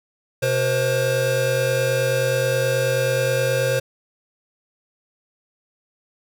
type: tone cluster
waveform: square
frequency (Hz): 126.7 / 481.6 / 531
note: B2 / B4 / C5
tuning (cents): +45 / -44 / +25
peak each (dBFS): -25 / -26 / -21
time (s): 0.42-3.8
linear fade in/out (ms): 10
effects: none